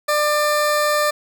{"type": "tone", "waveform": "20% pulse", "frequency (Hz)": 596, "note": "D5", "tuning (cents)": 25, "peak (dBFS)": -11, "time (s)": [0.08, 1.11], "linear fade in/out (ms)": 10, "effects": ["8-bit"]}